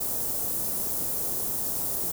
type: band-stop noise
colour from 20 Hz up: white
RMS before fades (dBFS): -29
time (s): 0-2.12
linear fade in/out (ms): 10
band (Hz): 630 to 10000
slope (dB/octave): 12
effects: none